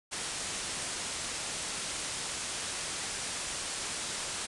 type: low-pass noise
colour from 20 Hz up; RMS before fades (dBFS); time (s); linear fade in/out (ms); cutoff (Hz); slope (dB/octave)
white; -37; 0.11-4.47; 20; 9900; 96
effects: none